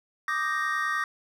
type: chord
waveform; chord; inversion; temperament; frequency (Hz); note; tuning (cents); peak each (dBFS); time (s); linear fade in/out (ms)
triangle; Eb major seventh; third; equal; 1174.7 / 1244.5 / 1568 / 1864.7; D6 / Eb6 / G6 / Bb6; 0 / 0 / 0 / 0; -29 / -31 / -32 / -27; 0.28-1.04; 2
effects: none